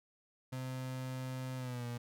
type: tone with pitch glide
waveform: 35% pulse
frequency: 129.3 to 119.95 Hz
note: C3 to A#2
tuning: -20 to +50 cents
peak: -37 dBFS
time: 0.52-1.98 s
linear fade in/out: 10 ms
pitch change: -130 cents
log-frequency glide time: 1.57-1.86 s
effects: none